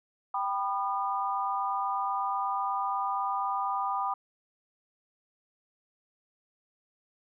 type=chord; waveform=sine; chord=G augmented; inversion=none; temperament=equal with one note detuned; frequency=784 / 987.8 / 1216.1 Hz; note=G5 / B5 / D#6; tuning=0 / 0 / -40 cents; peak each=-32 dBFS; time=0.34-4.14 s; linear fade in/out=5 ms; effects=none